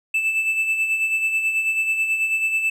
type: tone with tremolo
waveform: triangle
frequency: 2637 Hz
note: E7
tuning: in tune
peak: -15 dBFS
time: 0.14-2.7 s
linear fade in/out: 5 ms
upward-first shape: sine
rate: 9.2 Hz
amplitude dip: 50%
effects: none